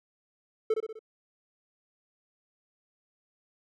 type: tone with echo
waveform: triangle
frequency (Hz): 440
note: A4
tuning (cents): 0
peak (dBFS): -20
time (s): 0.7-0.74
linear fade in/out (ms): 5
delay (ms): 63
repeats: 4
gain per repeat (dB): -5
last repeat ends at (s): 0.992
effects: none